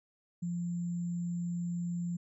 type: tone with sample-and-hold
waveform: sine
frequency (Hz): 173.2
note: F3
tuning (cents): -14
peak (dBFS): -32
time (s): 0.42-2.17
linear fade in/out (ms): 10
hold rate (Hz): 7350
effects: resampled to 24000 Hz